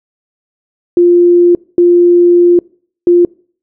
sine tone bursts at uneven times, 349.7 Hz, F4, 2 cents sharp, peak -3 dBFS, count 3, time 0.97-1.55 / 1.78-2.59 / 3.07-3.25 s, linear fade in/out 2 ms, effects noise-tail reverb RT60 0.5 s tail -25 dB re dry

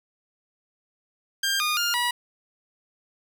15% pulse tone with pitch steps, 1596 / 1222 / 1408 / 968 Hz, G6 / D#6 / F6 / B5, +31 / -32 / +14 / -35 cents, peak -16 dBFS, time 1.43-2.11 s, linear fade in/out 5 ms, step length 170 ms, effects none

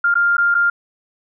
sine tone with dropouts, 1400 Hz, F6, 4 cents sharp, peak -12 dBFS, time 0.04-0.7 s, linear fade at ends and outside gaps 5 ms, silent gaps 0.142-0.153 / 0.369-0.38 / 0.544-0.549 s, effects none

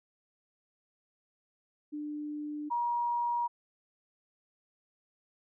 sine tone pair in turn, 297.8 / 952.9 Hz, D4 / A#5, +24 / +38 cents, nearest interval octave + minor sixth, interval 2014 cents, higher second, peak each -35 / -28 dBFS, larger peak second, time 1.92-2.7 / 2.7-3.48 s, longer neither, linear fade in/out 20 ms, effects none

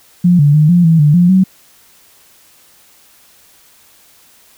sine tone with pitch steps, 176.8 / 144.9 / 152.2 / 175.3 / 163.2 / 148 / 176 / 188.1 Hz, F3 / D3 / D#3 / F3 / E3 / D3 / F3 / F#3, +22 / -23 / -38 / +7 / -17 / +14 / +14 / +29 cents, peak -5 dBFS, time 0.24-1.44 s, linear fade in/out 10 ms, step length 150 ms, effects white hiss -47 dBFS RMS until 4.57 s

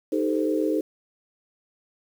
sine chord, A half-diminished seventh, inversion second, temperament equal with one note detuned, 311.1 / 392 / 440 / 516.9 Hz, Eb4 / G4 / A4 / C5, 0 / 0 / 0 / -21 cents, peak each -24 / -29 / -27 / -29 dBFS, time 0.12-0.81 s, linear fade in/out 5 ms, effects 8-bit

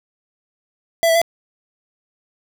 square tone with pitch steps, 667 / 657 / 675 Hz, E5 / E5 / E5, +20 / -6 / +41 cents, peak -13 dBFS, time 1.03-1.216 s, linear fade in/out 0 ms, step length 62 ms, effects none

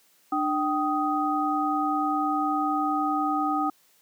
sine tone cluster, 298.3 / 773 / 1249 Hz, D4 / G5 / D#6, +27 / -24 / +6 cents, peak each -27 / -27 / -27 dBFS, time 0.32-3.7 s, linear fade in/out 5 ms, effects white hiss -62 dBFS RMS until 4.01 s + high-pass 150 Hz 12 dB/octave

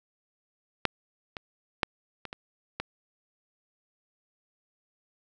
clicks, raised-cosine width 0.3 ms, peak -6 / -20 / -7 / -21 / -21 / -15 dBFS, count 6, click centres 0.853 / 1.368 / 1.832 / 2.253 / 2.329 / 2.8 s, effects none

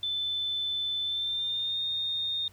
sine tone with pitch glide, 3521 to 3668 Hz, A7 to A#7, 0 to -29 cents, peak -28 dBFS, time 0.03-2.48 s, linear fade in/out 2 ms, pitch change +71 cents, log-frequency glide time 1.03-1.8 s, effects added 95 Hz sine -57 dBFS peak until 2.52 s + pink hiss -60 dBFS RMS until 2.52 s

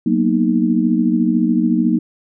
sine chord, B major seventh, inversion second, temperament equal, 185 / 233.1 / 246.9 / 311.1 Hz, F#3 / A#3 / B3 / D#4, 0 / 0 / 0 / 0 cents, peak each -19 / -16 / -21 / -18 dBFS, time 0.06-1.99 s, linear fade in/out 5 ms, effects none

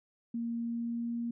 sine tone with pitch glide, 233.1 to 235.1 Hz, A#3 to A#3, 0 to +15 cents, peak -32 dBFS, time 0.34-1.31 s, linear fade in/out 5 ms, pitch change +15 cents, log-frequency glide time 0.58-1.17 s, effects none

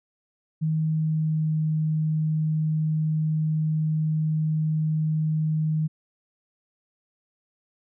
sine tone with pitch glide, 157.5 to 155.96 Hz, D#3 to D#3, +21 to +4 cents, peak -21 dBFS, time 0.61-5.88 s, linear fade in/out 20 ms, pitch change -17 cents, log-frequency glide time 0.86-1.58 s, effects none

